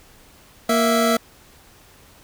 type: tone pair together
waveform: 25% pulse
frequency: 233.1 / 659.3 Hz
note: A#3 / E5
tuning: 0 / 0 cents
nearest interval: octave + tritone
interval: 1800 cents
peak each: -15 dBFS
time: 0.69-1.17 s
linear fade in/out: 5 ms
effects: pink hiss -50 dBFS RMS until 2.23 s